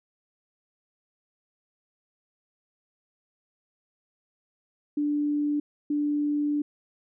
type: tone pair in turn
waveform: sine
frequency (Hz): 293.7 / 293.7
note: D4 / D4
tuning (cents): 0 / 0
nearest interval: unison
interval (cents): 0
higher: neither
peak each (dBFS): -23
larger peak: neither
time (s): 4.97-5.6 / 5.9-6.62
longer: second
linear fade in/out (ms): 5
effects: none